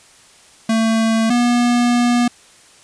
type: tone pair in turn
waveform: square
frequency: 224 / 241.4 Hz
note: A3 / B3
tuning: +31 / -39 cents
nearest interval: minor second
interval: 130 cents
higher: second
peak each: -14 / -13 dBFS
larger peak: second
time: 0.69-1.3 / 1.3-2.28 s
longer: second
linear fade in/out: 5 ms
effects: white hiss -47 dBFS RMS until 2.83 s + resampled to 22050 Hz